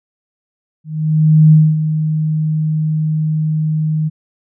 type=tone with ADSR envelope; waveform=sine; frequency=155.56 Hz; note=D#3; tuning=in tune; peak=-3 dBFS; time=0.84-4.1 s; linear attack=680 ms; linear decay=240 ms; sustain=-10 dB; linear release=27 ms; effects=none